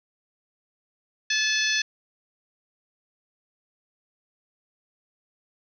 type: harmonic tone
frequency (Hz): 865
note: A5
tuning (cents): -30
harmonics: 2 / 3 / 4 / 5 / 6 / 7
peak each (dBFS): -26 / -28 / -29 / -30 / -31 / -31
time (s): 1.3-1.82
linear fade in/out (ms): 5
effects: none